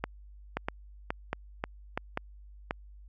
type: two click trains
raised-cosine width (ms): 0.5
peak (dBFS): -15 / -15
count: 5 / 4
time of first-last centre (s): 0.57-2.709 / 0.04-1.975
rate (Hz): 1.87 / 1.55
effects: added 50 Hz sine -48 dBFS peak until 3.08 s